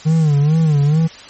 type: tone with vibrato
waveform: triangle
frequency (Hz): 152.1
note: D#3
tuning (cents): -39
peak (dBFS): -8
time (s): 0.05-1.08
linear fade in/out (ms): 20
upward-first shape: sine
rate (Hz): 2.3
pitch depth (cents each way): 120
effects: white hiss -37 dBFS RMS until 1.29 s + MP3 32 kbps